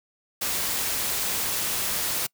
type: noise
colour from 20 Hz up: white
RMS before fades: -27 dBFS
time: 0.41-2.27 s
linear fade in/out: 10 ms
effects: noise-tail reverb RT60 0.1 s tail -25 dB re dry